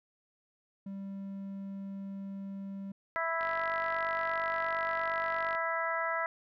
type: tone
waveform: triangle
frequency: 196 Hz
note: G3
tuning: in tune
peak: -36 dBFS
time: 0.86-2.92 s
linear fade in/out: 5 ms
type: harmonic tone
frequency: 329.8 Hz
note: E4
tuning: 1 cent sharp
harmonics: 2 / 3 / 4 / 5 / 6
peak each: -36 / -37 / -35 / -38 / -37 dBFS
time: 3.16-6.26 s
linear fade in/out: 0 ms
type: click train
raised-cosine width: 0.3 ms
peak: -28 dBFS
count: 105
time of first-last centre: 3.41-5.55 s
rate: 48.6 Hz
effects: none